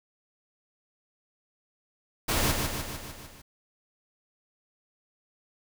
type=noise with echo; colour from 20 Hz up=pink; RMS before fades=-26 dBFS; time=2.28-2.52 s; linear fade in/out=10 ms; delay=150 ms; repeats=6; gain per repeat=-4 dB; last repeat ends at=3.42 s; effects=none